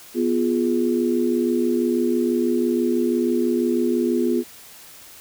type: chord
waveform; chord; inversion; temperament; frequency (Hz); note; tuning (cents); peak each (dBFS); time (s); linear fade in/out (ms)
sine; F diminished; second; equal; 246.9 / 349.2 / 415.3; Cb4 / F4 / Ab4; 0 / 0 / 0; -21 / -21 / -25; 0.14-4.44; 50
effects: white hiss -44 dBFS RMS until 5.2 s